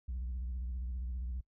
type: tone with vibrato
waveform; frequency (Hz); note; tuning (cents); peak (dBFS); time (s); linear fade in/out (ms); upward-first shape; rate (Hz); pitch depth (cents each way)
sine; 61.74; B1; 0; -33; 0.08-1.41; 10; sine; 15; 140
effects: noise-tail reverb RT60 0.1 s tail -25 dB re dry + tanh soft clip ceiling -34 dBFS